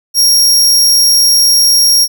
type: tone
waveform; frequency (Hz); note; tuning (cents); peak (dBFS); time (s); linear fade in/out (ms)
sawtooth; 5588; F8; 0; -3; 0.14-2.08; 50
effects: none